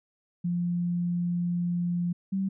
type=tone pair in turn; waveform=sine; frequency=174.61 / 192.75 Hz; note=F3 / G3; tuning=0 / -29 cents; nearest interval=major second; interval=171 cents; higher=second; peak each=-25 dBFS; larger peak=neither; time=0.44-2.13 / 2.32-2.49 s; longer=first; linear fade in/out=10 ms; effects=none